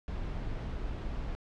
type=noise; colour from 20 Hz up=brown; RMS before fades=-36 dBFS; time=0.08-1.35 s; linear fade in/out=0 ms; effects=low-pass 4000 Hz 12 dB/octave